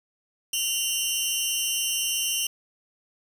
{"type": "tone pair together", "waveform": "15% pulse", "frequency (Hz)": [2794, 3063], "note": ["F7", "G7"], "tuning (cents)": [0, -41], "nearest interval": "major second", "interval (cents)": 159, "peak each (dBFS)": -20, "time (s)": [0.53, 2.47], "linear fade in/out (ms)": 5, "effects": ["7-bit"]}